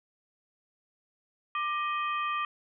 harmonic tone with a mistuned harmonic, 628 Hz, D#5, 16 cents sharp, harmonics 2 / 3 / 4 / 5, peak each -29 / -39 / -38 / -43 dBFS, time 1.55-2.45 s, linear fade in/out 2 ms, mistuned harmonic 2, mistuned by -100 cents, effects none

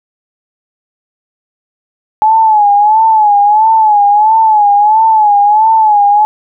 sine tone with vibrato, 851 Hz, G#5, 42 cents sharp, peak -4 dBFS, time 2.22-6.25 s, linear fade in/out 0 ms, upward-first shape sine, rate 1.5 Hz, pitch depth 83 cents each way, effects none

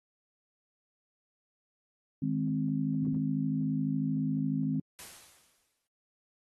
sine chord, Ab major, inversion second, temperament equal, 155.56 / 207.7 / 261.6 Hz, Eb3 / Ab3 / C4, 0 / 0 / 0 cents, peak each -32 / -34 / -31 dBFS, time 2.22-4.8 s, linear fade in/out 5 ms
white noise with exponential decay, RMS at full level -44 dBFS, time 4.99-5.87 s, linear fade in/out 0 ms, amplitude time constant 190 ms
effects AAC 32 kbps

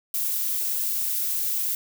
violet noise, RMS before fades -26 dBFS, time 0.14-1.75 s, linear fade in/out 2 ms, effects none

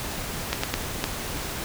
clicks, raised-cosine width 0.2 ms, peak -6 dBFS, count 4, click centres 0.53 / 0.635 / 0.74 / 1.041 s, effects pink hiss -32 dBFS RMS until 1.64 s

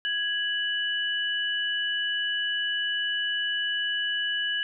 sine tone pair together, 1661.2 / 2960 Hz, G#6 / F#7, 0 / 0 cents, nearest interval minor seventh, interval 1000 cents, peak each -28 dBFS, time 0.05-4.63 s, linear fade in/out 0 ms, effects none

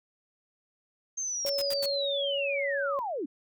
sine linear sweep, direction down, 6400 to 246.7 Hz, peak -30 dBFS, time 1.17-3.26 s, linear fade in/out 10 ms
sine tone, 560 Hz, C#5, 18 cents sharp, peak -29 dBFS, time 1.45-2.99 s, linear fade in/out 0 ms
white noise bursts, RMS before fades -37 dBFS, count 4, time 1.46-1.859 s, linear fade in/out 2 ms, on 36 ms, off 85 ms
effects none

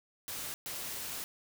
white noise bursts at uneven times, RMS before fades -40 dBFS, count 2, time 0.28-0.54 / 0.66-1.24 s, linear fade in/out 0 ms, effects none

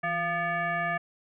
sine tone with frequency modulation, 1212 Hz, D#6, 46 cents flat, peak -26 dBFS, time 0.03-0.98 s, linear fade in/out 10 ms, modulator 523 Hz, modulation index 1.7, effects none

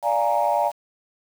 sine chord, Bb dominant seventh, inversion first, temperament equal, 587.3 / 698.5 / 830.6 / 932.3 Hz, D5 / F5 / Ab5 / Bb5, 0 / 0 / 0 / 0 cents, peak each -23 dBFS, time 0.02-0.72 s, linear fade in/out 50 ms, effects tanh soft clip ceiling -10 dBFS + 7-bit

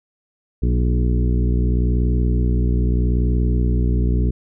harmonic tone with a mistuned harmonic, 60.8 Hz, B1, 26 cents flat, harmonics 1 / 2 / 3 / 4 / 5 / 6 / 7, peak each -16 / -22 / -26 / -28 / -30 / -32 / -33 dBFS, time 0.62-4.31 s, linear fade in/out 10 ms, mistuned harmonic 4, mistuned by -31 cents, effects none

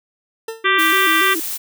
40% pulse tone with exponential decay, 450 Hz, A4, 39 cents sharp, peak -21 dBFS, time 0.48-0.7 s, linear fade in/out 5 ms, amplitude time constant 47 ms
sine tone with vibrato, 349.2 Hz, F4, in tune, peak -22 dBFS, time 0.64-1.4 s, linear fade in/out 5 ms, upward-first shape square, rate 3.5 Hz, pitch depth 130 cents each way
harmonic tone, 392 Hz, G4, in tune, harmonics 3 / 4 / 5 / 6 / 7 / 8 / 9, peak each -18 / -19 / -18 / -24 / -25 / -26 / -25 dBFS, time 0.64-1.35 s, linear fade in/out 20 ms
blue noise, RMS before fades -25 dBFS, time 0.78-1.58 s, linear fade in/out 20 ms
effects none

